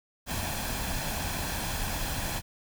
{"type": "noise with comb filter", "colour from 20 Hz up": "pink", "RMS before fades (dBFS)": -32, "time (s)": [0.26, 2.42], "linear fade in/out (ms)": 50, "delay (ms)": 1.2, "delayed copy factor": 0.5, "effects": []}